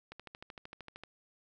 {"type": "click train", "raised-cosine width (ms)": 0.3, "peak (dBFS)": -30, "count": 13, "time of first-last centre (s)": [0.12, 1.036], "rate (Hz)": 13.1, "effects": []}